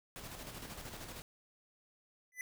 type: noise with tremolo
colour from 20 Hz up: pink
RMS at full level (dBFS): -46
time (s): 0.16-1.22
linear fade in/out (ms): 0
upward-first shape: square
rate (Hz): 13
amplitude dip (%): 40
type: tone with exponential growth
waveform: square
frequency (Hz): 2003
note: B6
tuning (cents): +24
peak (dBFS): -36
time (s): 2.32-2.41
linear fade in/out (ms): 1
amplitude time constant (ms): 19
effects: none